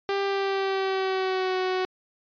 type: tone with pitch glide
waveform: sawtooth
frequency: 395.8 to 371.4 Hz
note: G4 to F#4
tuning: +17 to +7 cents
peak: -20 dBFS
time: 0.09-1.85 s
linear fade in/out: 0 ms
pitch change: -110 cents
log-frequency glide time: 0.24-1.57 s
effects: resampled to 11025 Hz